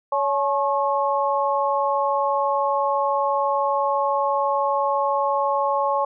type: tone cluster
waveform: sine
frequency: 561 / 855 / 1087 Hz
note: C#5 / A5 / C#6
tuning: +21 / -50 / -34 cents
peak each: -23 dBFS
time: 0.12-6.05 s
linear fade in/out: 5 ms
effects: none